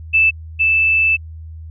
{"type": "tone pair in turn", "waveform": "sine", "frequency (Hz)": [2637, 2637], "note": ["E7", "E7"], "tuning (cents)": [0, 0], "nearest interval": "unison", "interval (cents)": 0, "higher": "neither", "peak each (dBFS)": [-9, -11], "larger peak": "first", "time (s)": [[0.13, 0.31], [0.59, 1.17]], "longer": "second", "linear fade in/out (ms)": 20, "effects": ["added 80 Hz sine -30 dBFS peak until 1.7 s"]}